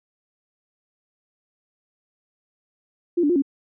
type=tone with pitch steps; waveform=sine; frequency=346.9 / 290.6 / 352.4 / 276.8 Hz; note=F4 / D4 / F4 / C#4; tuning=-12 / -18 / +16 / -2 cents; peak=-16 dBFS; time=3.17-3.422 s; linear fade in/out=10 ms; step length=63 ms; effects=none